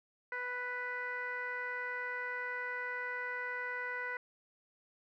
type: tone with low-pass filter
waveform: 15% pulse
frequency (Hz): 494.5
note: B4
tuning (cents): +2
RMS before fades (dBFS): -39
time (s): 0.32-4.17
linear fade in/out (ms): 2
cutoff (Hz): 1800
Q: 6.9
effects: none